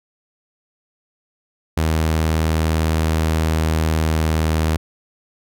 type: tone with pitch glide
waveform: sawtooth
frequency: 79.6 to 79.1 Hz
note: D#2 to D#2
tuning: +40 to +29 cents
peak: -12 dBFS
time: 1.77-4.77 s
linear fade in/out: 5 ms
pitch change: -11 cents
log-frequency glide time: 3.41-4.64 s
effects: none